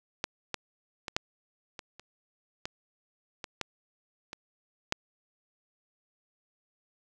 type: clicks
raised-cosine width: 0.2 ms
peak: -12 / -14 / -18 / -9 / -23 / -29 / -17 / -20 / -14 / -22 / -9 dBFS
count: 11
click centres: 0.241 / 0.543 / 1.082 / 1.165 / 1.792 / 1.996 / 2.655 / 3.442 / 3.613 / 4.331 / 4.924 s
effects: none